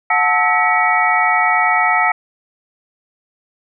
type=tone cluster; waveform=sine; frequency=729 / 878 / 1302 / 1929 / 2245 Hz; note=F#5 / A5 / E6 / B6 / C#7; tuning=-26 / -4 / -22 / -41 / +21 cents; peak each=-18 dBFS; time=0.1-2.12 s; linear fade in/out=5 ms; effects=none